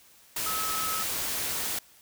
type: tone in noise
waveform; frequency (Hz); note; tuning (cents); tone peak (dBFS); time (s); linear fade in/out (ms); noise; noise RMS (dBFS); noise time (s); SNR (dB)
sine; 1290; E6; -38; -32; 0.46-1.03; 5; white; -31; 0.36-1.79; -4
effects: white hiss -57 dBFS RMS until 2.01 s